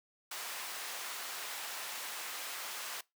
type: high-pass noise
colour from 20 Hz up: pink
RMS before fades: -42 dBFS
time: 0.31-3.01 s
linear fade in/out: 5 ms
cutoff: 930 Hz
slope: 12 dB/octave
effects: noise-tail reverb RT60 0.2 s tail -22 dB re dry